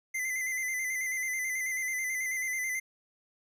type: tone with vibrato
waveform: square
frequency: 2046 Hz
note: C7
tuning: 39 cents flat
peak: -31 dBFS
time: 0.14-2.8 s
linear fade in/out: 10 ms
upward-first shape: square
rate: 9.2 Hz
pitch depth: 35 cents each way
effects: none